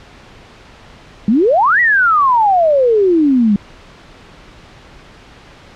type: exponential two-way sweep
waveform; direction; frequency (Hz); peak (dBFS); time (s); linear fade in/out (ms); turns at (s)
sine; up then down; 196 to 1975.5 to 196; -8; 1.28-3.56; 2; 1.8
effects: pink hiss -40 dBFS RMS until 5.75 s + low-pass 4000 Hz 12 dB/octave